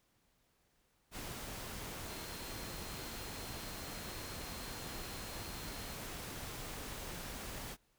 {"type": "tone in noise", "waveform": "sine", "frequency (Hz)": 4186, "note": "C8", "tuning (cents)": 0, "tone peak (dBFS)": -55, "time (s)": [2.06, 5.98], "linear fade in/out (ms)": 50, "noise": "pink", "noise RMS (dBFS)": -45, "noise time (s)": [1.11, 7.77], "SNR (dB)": -13, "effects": ["pink hiss -75 dBFS RMS until 7.98 s"]}